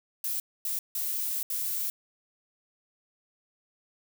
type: noise bursts at uneven times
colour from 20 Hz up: violet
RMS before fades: -31 dBFS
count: 4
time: 0.24-0.4 / 0.65-0.79 / 0.95-1.43 / 1.5-1.9 s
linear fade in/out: 2 ms
effects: none